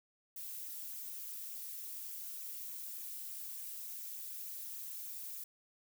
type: noise with flanger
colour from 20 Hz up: violet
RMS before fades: -45 dBFS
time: 0.36-5.44 s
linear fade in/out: 5 ms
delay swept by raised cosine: 0.2 to 2.8 ms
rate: 3.4 Hz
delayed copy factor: -0.5
effects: none